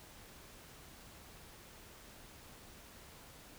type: silence
effects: pink hiss -56 dBFS RMS until 3.58 s